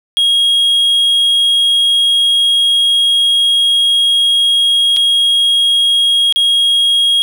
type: tone with dropouts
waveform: triangle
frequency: 3278 Hz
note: G#7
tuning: 23 cents flat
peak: -7 dBFS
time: 0.17-7.22 s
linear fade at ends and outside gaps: 0 ms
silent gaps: 4.964-4.969 / 6.325-6.36 s
effects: none